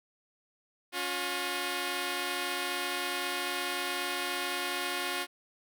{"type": "tone pair together", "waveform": "5% pulse", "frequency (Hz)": [279.1, 357.5], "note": ["C#4", "F4"], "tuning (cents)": [12, 41], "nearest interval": "major third", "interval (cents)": 429, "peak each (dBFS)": [-26, -21], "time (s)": [0.92, 5.27], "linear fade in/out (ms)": 50, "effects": []}